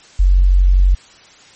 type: tone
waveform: sine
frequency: 46.04 Hz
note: F#1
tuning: 8 cents flat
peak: -7 dBFS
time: 0.19-0.95 s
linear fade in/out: 10 ms
effects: white hiss -44 dBFS RMS until 1.55 s + MP3 32 kbps